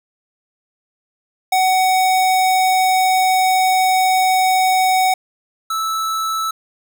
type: tone pair in turn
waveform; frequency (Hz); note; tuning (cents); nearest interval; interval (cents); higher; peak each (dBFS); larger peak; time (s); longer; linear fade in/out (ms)
square; 749 / 1312.8; F#5 / E6; +21 / -8; minor seventh; 971; second; -13 / -19; first; 1.52-5.14 / 5.7-6.51; first; 5
effects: none